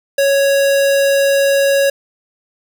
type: tone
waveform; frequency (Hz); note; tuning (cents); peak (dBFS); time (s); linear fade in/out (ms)
square; 554.4; C#5; 0; -11; 0.18-1.9; 5
effects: 7-bit